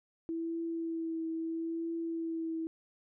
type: tone with vibrato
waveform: sine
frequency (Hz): 328.6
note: E4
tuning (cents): -5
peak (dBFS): -33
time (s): 0.29-2.67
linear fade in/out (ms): 0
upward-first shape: triangle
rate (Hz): 0.76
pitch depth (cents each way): 23
effects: none